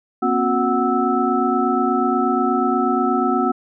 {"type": "tone cluster", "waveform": "sine", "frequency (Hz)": [239.5, 267.8, 363.1, 741, 1311], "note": ["A#3", "C4", "F#4", "F#5", "E6"], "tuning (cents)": [47, 40, -33, 2, -10], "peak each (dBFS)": -22, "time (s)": [0.22, 3.52], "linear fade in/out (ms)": 10, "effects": []}